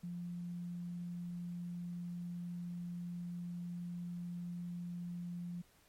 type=tone; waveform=sine; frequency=174.61 Hz; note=F3; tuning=in tune; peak=-40 dBFS; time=0.03-5.62 s; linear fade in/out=10 ms; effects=pink hiss -68 dBFS RMS until 5.88 s + MP3 64 kbps